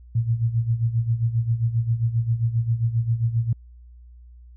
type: tone with tremolo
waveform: sine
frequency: 115.6 Hz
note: A#2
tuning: 14 cents flat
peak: -16 dBFS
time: 0.15-3.53 s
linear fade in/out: 5 ms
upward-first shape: sine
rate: 7.5 Hz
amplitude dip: 75%
effects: added 60 Hz sine -43 dBFS peak until 4.56 s